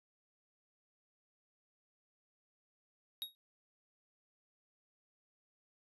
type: tone with exponential decay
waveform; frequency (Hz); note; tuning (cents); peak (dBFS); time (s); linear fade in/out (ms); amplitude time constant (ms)
square; 3771; A#7; +19; -35; 3.22-3.35; 0; 27
effects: resampled to 32000 Hz